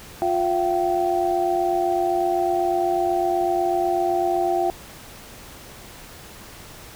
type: tone cluster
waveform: sine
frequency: 353.4 / 680 / 768 Hz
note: F4 / F5 / G5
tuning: +21 / -46 / -36 cents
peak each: -23 dBFS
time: 0.22-4.7 s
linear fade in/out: 0 ms
effects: pink hiss -42 dBFS RMS until 6.95 s